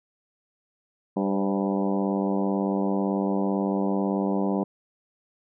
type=harmonic tone with a mistuned harmonic; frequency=98 Hz; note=G2; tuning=in tune; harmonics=2 / 3 / 4 / 5 / 6 / 7 / 8 / 9 / 10; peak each=-25 / -29 / -31 / -33 / -35 / -36 / -37 / -38 / -39 dBFS; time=1.16-4.64 s; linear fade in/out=10 ms; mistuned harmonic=5; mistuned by=+46 cents; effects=none